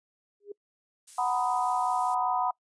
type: tone with exponential growth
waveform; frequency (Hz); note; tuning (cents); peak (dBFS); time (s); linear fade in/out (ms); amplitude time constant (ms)
sine; 408; G#4; -31; -33; 0.4-0.52; 5; 25
type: noise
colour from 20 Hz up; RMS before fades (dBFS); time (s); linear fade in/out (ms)
violet; -42; 1.07-2.15; 10
type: chord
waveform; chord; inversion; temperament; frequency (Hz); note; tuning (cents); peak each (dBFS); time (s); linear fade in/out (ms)
sine; B major seventh; second; equal with one note detuned; 740 / 932.3 / 997.5 / 1244.5; F#5 / A#5 / B5 / D#6; 0 / 0 / +17 / 0; -28 / -34 / -29 / -34; 1.18-2.51; 5
effects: noise-tail reverb RT60 0.1 s tail -24 dB re dry + resampled to 22050 Hz